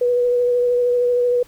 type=tone with vibrato; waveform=sine; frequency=488.9 Hz; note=B4; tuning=18 cents flat; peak=-14 dBFS; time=0.01-1.43 s; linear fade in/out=5 ms; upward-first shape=sine; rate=13 Hz; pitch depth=15 cents each way; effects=pink hiss -50 dBFS RMS until 1.47 s